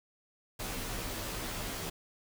pink noise with comb filter, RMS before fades -38 dBFS, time 0.59-1.9 s, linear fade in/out 10 ms, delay 14 ms, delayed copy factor -1, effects none

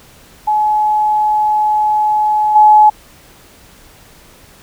sine tone with level steps, 850 Hz, G#5, 40 cents sharp, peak -10 / -3 dBFS, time 0.47-2.9 s, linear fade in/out 10 ms, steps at 2.55 s, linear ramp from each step 10 ms, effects pink hiss -43 dBFS RMS until 4.62 s

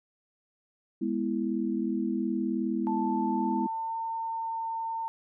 sine chord, E major, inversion first, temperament equal, 207.7 / 246.9 / 329.6 Hz, G#3 / B3 / E4, 0 / 0 / 0 cents, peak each -31 dBFS, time 1.01-3.67 s, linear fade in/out 10 ms
sine tone with pitch glide, 880 to 905.3 Hz, A5 to A5, 0 to +49 cents, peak -30 dBFS, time 2.87-5.08 s, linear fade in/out 0 ms, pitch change +49 cents, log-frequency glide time 3.29-3.95 s
effects none

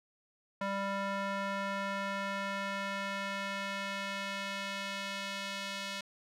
square tone with band-pass filter sweep, 197.4 Hz, G3, 12 cents sharp, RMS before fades -37 dBFS, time 0.61-6.01 s, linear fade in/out 5 ms, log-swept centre 1100 to 3400 Hz, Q 0.96, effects none

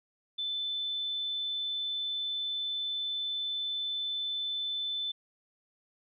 sine tone, 3520 Hz, A7, in tune, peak -31 dBFS, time 0.38-5.12 s, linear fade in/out 10 ms, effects none

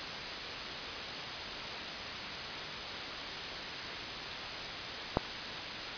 click, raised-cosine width 1 ms, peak -11 dBFS, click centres 5.171 s, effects white hiss -38 dBFS RMS until 5.97 s + resampled to 11025 Hz

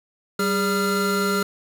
square tone cluster, 193.7 / 407.2 / 1380 Hz, G3 / G#4 / F6, -20 / -34 / -21 cents, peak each -25 dBFS, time 0.39-1.43 s, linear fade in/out 5 ms, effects none

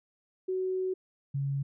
sine tone pair in turn, 373.4 / 138.86 Hz, F#4 / C#3, +16 / +3 cents, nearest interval octave + perfect fourth, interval 1713 cents, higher first, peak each -28 dBFS, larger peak neither, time 0.48-0.94 / 1.34-1.63 s, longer first, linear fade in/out 10 ms, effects none

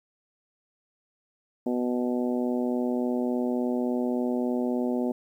harmonic tone, 123.47 Hz, B2, in tune, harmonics 2 / 3 / 4 / 5 / 6 / 7, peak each -26 / -31 / -34 / -35 / -41 / -43 dBFS, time 1.66-5.12 s, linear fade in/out 5 ms, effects 10-bit

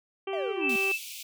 harmonic tone, 389.1 Hz, G4, 13 cents flat, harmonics 1 / 2 / 3 / 4 / 5 / 6 / 7 / 8, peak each -31 / -40 / -42 / -51 / -52 / -44 / -44 / -45 dBFS, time 0.27-0.92 s, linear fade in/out 5 ms
triangle exponential sweep, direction down, 705 to 218.4 Hz, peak -29 dBFS, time 0.33-0.76 s, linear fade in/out 2 ms
sine tone, 2637 Hz, E7, in tune, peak -25 dBFS, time 0.6-0.99 s, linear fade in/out 50 ms
pink high-pass noise, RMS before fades -41 dBFS, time 0.69-1.23 s, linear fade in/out 5 ms, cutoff 2300 Hz, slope 96 dB/octave
effects none

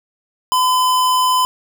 square tone, 1014 Hz, B5, 45 cents sharp, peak -13 dBFS, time 0.52-1.45 s, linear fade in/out 0 ms, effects none

